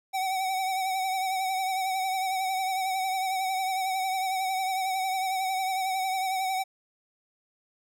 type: tone with vibrato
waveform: square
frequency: 758 Hz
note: F#5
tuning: 42 cents sharp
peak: -27 dBFS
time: 0.13-6.64 s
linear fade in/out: 20 ms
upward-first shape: triangle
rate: 11 Hz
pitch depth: 48 cents each way
effects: none